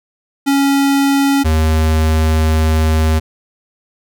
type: tone pair in turn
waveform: square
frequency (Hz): 277.7 / 78.9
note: C#4 / D#2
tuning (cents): +3 / +25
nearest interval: octave + minor seventh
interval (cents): 2178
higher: first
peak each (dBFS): -11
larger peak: neither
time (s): 0.46-1.44 / 1.44-3.2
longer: second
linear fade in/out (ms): 20
effects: none